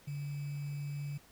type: tone with sample-and-hold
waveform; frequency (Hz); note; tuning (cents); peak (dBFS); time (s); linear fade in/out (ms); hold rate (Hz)
sine; 143.9; D3; -35; -36; 0.07-1.18; 10; 2450
effects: pink hiss -61 dBFS RMS until 1.31 s